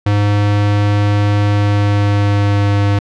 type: tone with pitch glide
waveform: square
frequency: 102.8 to 101.21 Hz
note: G#2 to G#2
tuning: -17 to -44 cents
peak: -11 dBFS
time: 0.06-2.99 s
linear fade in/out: 5 ms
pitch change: -27 cents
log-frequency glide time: 1.46-2.86 s
effects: low-pass 4000 Hz 12 dB/octave